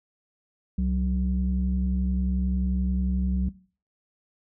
sine tone pair together, 66 / 186.68 Hz, C2 / F#3, +16 / +16 cents, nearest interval octave + tritone, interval 1800 cents, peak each -24 dBFS, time 0.78-3.49 s, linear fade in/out 5 ms, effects noise-tail reverb RT60 0.4 s tail -18 dB re dry + tanh soft clip ceiling -16 dBFS

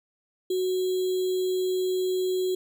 sine tone with sample-and-hold, 370 Hz, F#4, in tune, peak -23 dBFS, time 0.5-2.55 s, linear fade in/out 5 ms, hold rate 3675 Hz, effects none

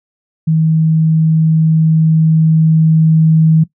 sine tone with level ramp, 159.5 Hz, D#3, 43 cents sharp, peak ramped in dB -8 to -5 dBFS, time 0.47-3.64 s, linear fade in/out 10 ms, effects noise-tail reverb RT60 0.1 s tail -18 dB re dry

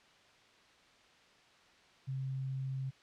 sine tone, 133.2 Hz, C3, 31 cents sharp, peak -35 dBFS, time 2.07-2.91 s, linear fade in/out 20 ms, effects white hiss -63 dBFS RMS until 3.02 s + low-pass 4000 Hz 12 dB/octave

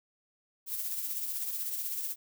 violet noise with tremolo, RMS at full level -33 dBFS, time 0.66-2.16 s, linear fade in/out 50 ms, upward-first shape triangle, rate 16 Hz, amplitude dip 50%, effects none

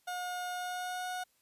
30% pulse tone with pitch glide, 720 to 730.5 Hz, F#5 to F#5, -47 to -22 cents, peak -33 dBFS, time 0.07-1.24 s, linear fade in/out 10 ms, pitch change +25 cents, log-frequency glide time 0.52-1.07 s, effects white hiss -72 dBFS RMS until 1.41 s + resampled to 32000 Hz

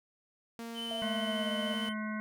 sawtooth tone, 231.1 Hz, A#3, 15 cents flat, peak -36 dBFS, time 0.59-1.89 s, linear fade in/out 0 ms
triangle tone with vibrato, 3047 Hz, G7, 50 cents flat, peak -36 dBFS, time 0.74-1.94 s, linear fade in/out 50 ms, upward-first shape square, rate 13 Hz, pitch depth 12 cents each way
sine tone with pitch glide, 669 to 617 Hz, E5 to D#5, +25 to -15 cents, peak -37 dBFS, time 0.91-1.74 s, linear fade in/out 0 ms, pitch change -140 cents, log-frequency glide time 1.2-1.51 s
harmonic tone, 214.3 Hz, A3, 45 cents flat, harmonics 1 / 3 / 5 / 7 / 9 / 10, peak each -35 / -46 / -44 / -43 / -47 / -48 dBFS, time 1.02-2.2 s, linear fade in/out 0 ms
effects none

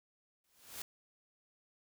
white noise with exponential growth, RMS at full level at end -41 dBFS, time 0.44-0.82 s, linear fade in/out 2 ms, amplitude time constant 81 ms, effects none

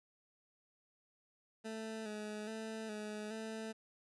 20% pulse tone with vibrato, 216.3 Hz, A3, 29 cents flat, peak -37 dBFS, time 1.64-3.73 s, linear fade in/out 20 ms, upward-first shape square, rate 1.2 Hz, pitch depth 37 cents each way, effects resampled to 24000 Hz

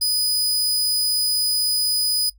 sawtooth tone, 4978 Hz, D#8, in tune, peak -15 dBFS, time 0.01-2.3 s, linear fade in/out 10 ms, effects noise-tail reverb RT60 0.1 s tail -22 dB re dry + added 50 Hz sine -49 dBFS peak until 2.38 s

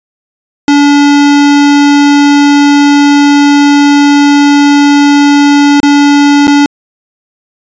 square tone with dropouts, 287.1 Hz, D4, 39 cents flat, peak -3 dBFS, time 0.68-6.66 s, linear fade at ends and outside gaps 1 ms, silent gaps 5.802-5.831 / 6.471-6.478 s, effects resampled to 16000 Hz

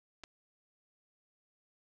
clicks, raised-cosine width 0.2 ms, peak -30 dBFS, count 2, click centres 0.236 / 0.239 s, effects none

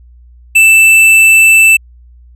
sine tone with hard clipping, 2651 Hz, E7, 9 cents sharp, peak -4 dBFS, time 0.55-1.77 s, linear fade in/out 10 ms, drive 9 dB, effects added 60 Hz sine -36 dBFS peak until 2.35 s

